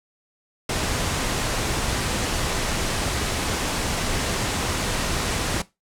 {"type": "low-pass noise", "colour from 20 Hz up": "pink", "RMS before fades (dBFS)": -25, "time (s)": [0.69, 5.62], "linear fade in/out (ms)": 5, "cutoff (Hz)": 10000, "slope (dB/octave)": 24, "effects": ["noise-tail reverb RT60 0.2 s tail -17 dB re dry"]}